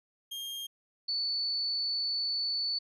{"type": "tone pair in turn", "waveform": ["40% pulse", "sine"], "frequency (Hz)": [3215, 4472], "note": ["G7", "C#8"], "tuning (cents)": [43, 14], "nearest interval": "tritone", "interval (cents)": 571, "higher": "second", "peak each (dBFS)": [-36, -29], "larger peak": "second", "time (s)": [[0.31, 0.67], [1.08, 2.79]], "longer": "second", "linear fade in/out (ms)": 10, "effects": ["resampled to 32000 Hz"]}